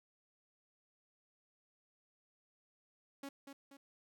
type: tone with echo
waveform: sawtooth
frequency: 277.2 Hz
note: C#4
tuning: in tune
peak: -40 dBFS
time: 3.23-3.29 s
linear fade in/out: 5 ms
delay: 240 ms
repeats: 2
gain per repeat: -6 dB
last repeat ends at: 3.77 s
effects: none